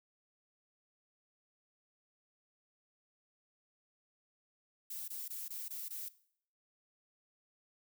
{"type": "noise bursts", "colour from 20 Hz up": "violet", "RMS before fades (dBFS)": -43, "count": 6, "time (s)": [4.9, 6.085], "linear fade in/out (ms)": 5, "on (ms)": 180, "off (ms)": 21, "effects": ["noise-tail reverb RT60 0.6 s tail -18 dB re dry"]}